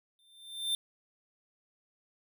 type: tone with exponential growth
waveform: square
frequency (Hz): 3580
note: A7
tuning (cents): +29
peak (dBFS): -27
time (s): 0.19-0.75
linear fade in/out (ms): 1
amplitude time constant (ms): 120
effects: none